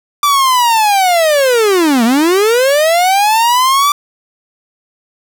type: linear two-way sweep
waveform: 45% pulse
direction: down then up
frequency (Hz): 1174.7 to 220 to 1174.7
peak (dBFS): -8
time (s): 0.23-3.92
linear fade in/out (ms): 2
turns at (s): 2.04
effects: none